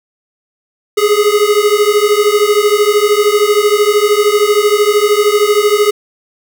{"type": "beating tone pair", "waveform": "square", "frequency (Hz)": [410.1, 423.1], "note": ["G#4", "G#4"], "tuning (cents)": [-22, 32], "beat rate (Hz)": 13, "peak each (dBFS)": -12, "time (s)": [0.97, 5.91], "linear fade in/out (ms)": 10, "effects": []}